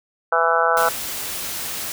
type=harmonic tone; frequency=166 Hz; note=E3; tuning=12 cents sharp; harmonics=3 / 4 / 5 / 6 / 7 / 8 / 9; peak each=-23 / -22 / -23 / -25 / -26 / -20 / -23 dBFS; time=0.32-0.89 s; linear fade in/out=5 ms
type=noise; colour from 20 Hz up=white; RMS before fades=-28 dBFS; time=0.77-1.92 s; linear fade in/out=0 ms
effects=none